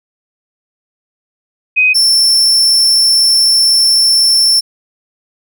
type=tone pair in turn; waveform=sine / 40% pulse; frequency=2510 / 5382 Hz; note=D#7 / E8; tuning=+15 / +35 cents; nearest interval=octave + minor second; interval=1320 cents; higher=second; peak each=-6 dBFS; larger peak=neither; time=1.76-1.94 / 1.94-4.61 s; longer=second; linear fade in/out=20 ms; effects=none